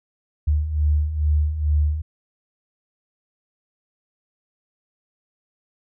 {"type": "beating tone pair", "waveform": "sine", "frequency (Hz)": [73.42, 75.72], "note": ["D2", "D#2"], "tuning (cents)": [0, -47], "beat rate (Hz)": 2.3, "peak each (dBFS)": [-24, -18], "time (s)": [0.47, 2.02], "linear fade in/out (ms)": 10, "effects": []}